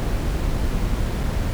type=noise with dropouts; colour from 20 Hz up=brown; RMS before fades=-22 dBFS; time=0-1.53 s; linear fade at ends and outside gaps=0 ms; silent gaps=1.231-1.236 s; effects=none